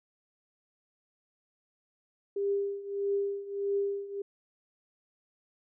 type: tone with tremolo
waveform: sine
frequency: 400 Hz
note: G4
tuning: 35 cents sharp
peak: -25 dBFS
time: 2.36-4.22 s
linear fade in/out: 5 ms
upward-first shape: triangle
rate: 1.6 Hz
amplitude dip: 85%
effects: none